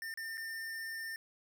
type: tone with dropouts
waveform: square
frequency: 1804 Hz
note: A6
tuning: 43 cents sharp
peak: -40 dBFS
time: 0.02-1.16 s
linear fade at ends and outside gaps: 1 ms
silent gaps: 0.14-0.174 / 0.373-0.378 s
effects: none